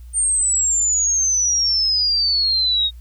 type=exponential sweep; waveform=sine; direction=down; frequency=8870 to 3729 Hz; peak=-15 dBFS; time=0.13-2.91 s; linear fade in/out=50 ms; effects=added 60 Hz sine -35 dBFS peak until 3 s + white hiss -59 dBFS RMS until 3 s